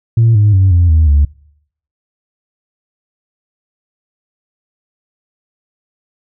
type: tone with pitch steps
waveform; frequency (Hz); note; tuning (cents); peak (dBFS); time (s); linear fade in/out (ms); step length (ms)
sine; 114.6 / 104.48 / 95.26 / 86.85 / 79.18 / 72.19; A#2 / G#2 / G2 / F2 / D#2 / D2; -29 / +11 / -49 / -9 / +31 / -29; -4; 0.17-1.25; 5; 180
effects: noise-tail reverb RT60 0.7 s tail -24 dB re dry + tanh soft clip ceiling -3 dBFS